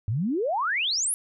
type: exponential sweep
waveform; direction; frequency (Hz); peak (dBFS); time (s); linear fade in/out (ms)
sine; up; 96.2 to 11390; -23; 0.08-1.14; 0
effects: none